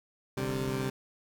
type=chord; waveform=20% pulse; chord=C suspended second; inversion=none; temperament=equal; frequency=130.81 / 146.83 / 196 Hz; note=C3 / D3 / G3; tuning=0 / 0 / 0 cents; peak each=-28 / -34 / -32 dBFS; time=0.37-0.9 s; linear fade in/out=5 ms
type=low-pass noise; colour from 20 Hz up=pink; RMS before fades=-46 dBFS; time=0.37-0.88 s; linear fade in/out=10 ms; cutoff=1800 Hz; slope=48 dB/octave
effects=none